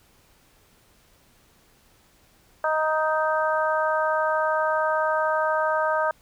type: harmonic tone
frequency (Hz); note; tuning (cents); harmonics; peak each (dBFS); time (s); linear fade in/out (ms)
312.2; D#4; +6; 2 / 3 / 4 / 5; -24 / -26 / -27 / -28; 2.64-6.11; 2
effects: pink hiss -59 dBFS RMS until 6.21 s